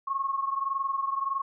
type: tone pair together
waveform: sine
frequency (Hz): 1087.1 / 1108.7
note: C#6 / C#6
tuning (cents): -34 / 0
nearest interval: unison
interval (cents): 34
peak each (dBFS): -28 / -32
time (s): 0.07-1.42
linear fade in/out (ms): 10
effects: none